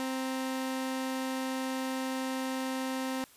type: tone pair together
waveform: sawtooth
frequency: 261.6 / 932.2 Hz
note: C4 / A#5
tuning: 0 / 0 cents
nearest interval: octave + minor seventh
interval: 2200 cents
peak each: -28 / -39 dBFS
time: 0-3.24 s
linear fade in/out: 0 ms
effects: white hiss -58 dBFS RMS until 3.36 s + resampled to 32000 Hz